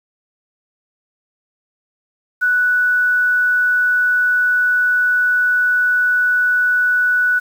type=tone with quantisation; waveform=sine; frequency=1480 Hz; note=F#6; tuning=in tune; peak=-12 dBFS; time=2.41-7.4 s; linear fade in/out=20 ms; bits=7; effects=none